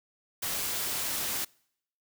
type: noise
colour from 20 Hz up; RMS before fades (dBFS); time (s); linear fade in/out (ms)
white; -32; 0.42-1.45; 10
effects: noise-tail reverb RT60 0.7 s tail -26 dB re dry